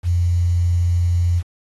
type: tone with quantisation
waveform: sine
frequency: 87.31 Hz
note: F2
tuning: in tune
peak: -14 dBFS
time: 0.03-1.43 s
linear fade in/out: 50 ms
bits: 7
effects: AAC 32 kbps